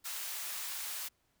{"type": "high-pass noise", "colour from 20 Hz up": "white", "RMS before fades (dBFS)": -40, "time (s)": [0.04, 1.09], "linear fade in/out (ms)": 20, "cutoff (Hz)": 880, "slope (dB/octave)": 12, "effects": ["pink hiss -75 dBFS RMS until 1.4 s"]}